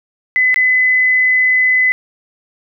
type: tone with dropouts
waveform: sine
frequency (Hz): 2016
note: B6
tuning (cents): +35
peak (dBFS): -9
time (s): 0.36-1.92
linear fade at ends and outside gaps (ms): 0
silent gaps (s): 0.543-0.56
effects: none